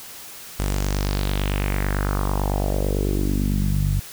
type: tone with low-pass filter sweep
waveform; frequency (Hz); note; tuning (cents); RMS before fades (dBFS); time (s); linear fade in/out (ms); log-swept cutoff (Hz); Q
sawtooth; 49; G1; 0; -22; 0.59-4; 10; 9600 to 120; 3.1
effects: white hiss -39 dBFS RMS until 4.12 s